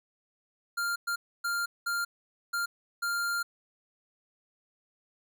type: tone bursts at uneven times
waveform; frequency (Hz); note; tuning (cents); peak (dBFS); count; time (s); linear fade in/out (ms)
square; 1396.9; F6; 0; -29; 6; 0.77-0.96 / 1.07-1.16 / 1.44-1.66 / 1.86-2.05 / 2.53-2.66 / 3.02-3.43; 10
effects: none